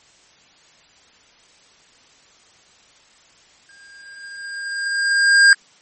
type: tone with exponential growth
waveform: square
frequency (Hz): 1609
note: G6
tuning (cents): +45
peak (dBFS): -7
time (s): 3.69-5.53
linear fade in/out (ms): 1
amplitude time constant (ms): 400
effects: white hiss -52 dBFS RMS until 5.81 s + MP3 32 kbps